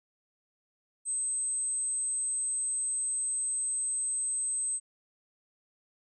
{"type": "tone", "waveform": "sine", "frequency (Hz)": 8230, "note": "C9", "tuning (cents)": -30, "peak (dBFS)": -26, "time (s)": [1.05, 4.8], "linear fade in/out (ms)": 50, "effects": ["tanh soft clip ceiling -28 dBFS"]}